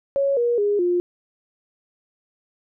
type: tone with pitch steps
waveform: sine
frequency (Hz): 554.4 / 477.1 / 410.6 / 353.3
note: C#5 / A#4 / G#4 / F4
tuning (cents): 0 / +40 / -20 / +20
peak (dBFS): -17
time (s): 0.16-1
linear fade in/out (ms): 0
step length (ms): 210
effects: none